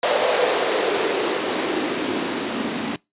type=noise with band-pass filter sweep; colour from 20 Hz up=blue; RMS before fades=-22 dBFS; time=0.03-2.96 s; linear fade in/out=2 ms; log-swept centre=550 to 230 Hz; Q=3.7; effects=noise-tail reverb RT60 0.2 s tail -23 dB re dry + resampled to 8000 Hz